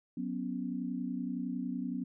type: chord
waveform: sine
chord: F# suspended fourth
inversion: none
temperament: just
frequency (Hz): 185 / 246.7 / 277.5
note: F#3 / B3 / C#4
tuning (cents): 0 / -2 / +2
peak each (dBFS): -39 / -36 / -39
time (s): 0.17-2.04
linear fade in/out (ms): 5
effects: none